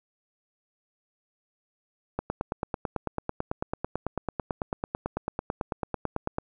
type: click train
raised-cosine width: 1 ms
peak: -14 dBFS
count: 39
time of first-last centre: 2.19-6.384 s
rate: 9.06 Hz
effects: none